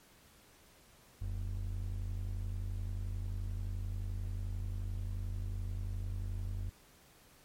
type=ring-modulated tone; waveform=triangle; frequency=67 Hz; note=C2; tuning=42 cents sharp; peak=-30 dBFS; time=1.21-6.7 s; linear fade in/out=10 ms; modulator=25.7 Hz; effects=pink hiss -62 dBFS RMS until 7.44 s + MP3 64 kbps